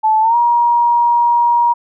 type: tone with pitch glide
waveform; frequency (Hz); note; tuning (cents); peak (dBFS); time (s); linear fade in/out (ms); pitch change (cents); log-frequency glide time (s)
sine; 871 to 949.8; A5 to A#5; -18 to +32; -9; 0.03-1.74; 20; +150; 0.21-0.36
effects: none